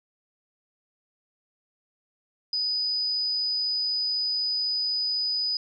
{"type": "tone", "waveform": "sine", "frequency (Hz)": 4978, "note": "D#8", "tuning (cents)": 0, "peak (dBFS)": -24, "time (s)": [2.53, 5.57], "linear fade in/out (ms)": 2, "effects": []}